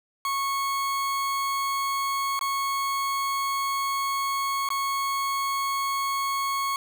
40% pulse tone with dropouts, 1100 Hz, C#6, 14 cents flat, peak -24 dBFS, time 0.25-6.76 s, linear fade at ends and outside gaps 1 ms, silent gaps 2.392-2.411 / 4.689-4.703 s, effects none

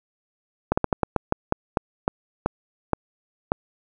slowing click train, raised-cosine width 1 ms, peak -5 dBFS, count 13, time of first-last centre 0.72-3.519 s, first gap 55 ms, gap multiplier 1.24, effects none

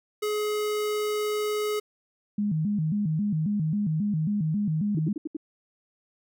square tone, 421.8 Hz, G#4, 27 cents sharp, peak -26 dBFS, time 0.22-1.8 s, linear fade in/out 10 ms
sine tone with vibrato, 180 Hz, F#3, 47 cents flat, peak -23 dBFS, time 2.38-5.13 s, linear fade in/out 5 ms, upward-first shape square, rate 3.7 Hz, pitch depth 240 cents each way
sine tone bursts, 311.8 Hz, D#4, 4 cents sharp, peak -27 dBFS, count 5, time 4.97-5.368 s, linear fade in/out 5 ms, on 22 ms, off 72 ms
effects none

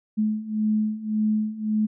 sine beating tone pair, 213.6 / 215.4 Hz, G#3 / A3, +49 / -37 cents, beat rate 1.8 Hz, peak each -26 / -23 dBFS, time 0.17-1.87 s, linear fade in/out 20 ms, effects none

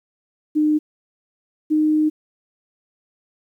sine tone pair in turn, 303.9 / 307.4 Hz, D#4 / D#4, -41 / -21 cents, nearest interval unison, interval 20 cents, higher second, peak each -14 dBFS, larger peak neither, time 0.55-0.79 / 1.7-2.1 s, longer second, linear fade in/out 20 ms, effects 9-bit

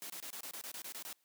white noise bursts, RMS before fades -45 dBFS, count 11, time 0.02-1.128 s, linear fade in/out 0 ms, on 78 ms, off 25 ms, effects white hiss -75 dBFS RMS until 1.24 s + high-pass 200 Hz 12 dB/octave

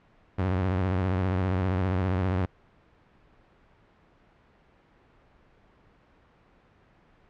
sawtooth tone with vibrato, 93 Hz, F#2, 9 cents sharp, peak -20 dBFS, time 0.38-2.46 s, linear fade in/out 10 ms, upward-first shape sine, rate 15 Hz, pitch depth 89 cents each way, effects pink hiss -60 dBFS RMS until 7.29 s + low-pass 2000 Hz 12 dB/octave

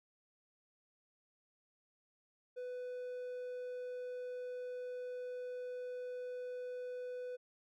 triangle tone, 497.9 Hz, B4, 14 cents sharp, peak -39 dBFS, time 2.56-7.37 s, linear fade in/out 20 ms, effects none

